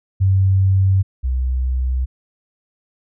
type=tone pair in turn; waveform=sine; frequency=95.8 / 63.74 Hz; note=G2 / C2; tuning=-39 / -45 cents; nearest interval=perfect fifth; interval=706 cents; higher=first; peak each=-11 / -16 dBFS; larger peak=first; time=0.2-1.03 / 1.23-2.06 s; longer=neither; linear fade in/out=20 ms; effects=none